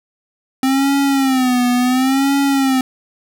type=tone with vibrato; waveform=square; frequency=261.6 Hz; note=C4; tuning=in tune; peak=-13 dBFS; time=0.63-2.81 s; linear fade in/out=2 ms; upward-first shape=sine; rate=0.71 Hz; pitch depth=110 cents each way; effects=none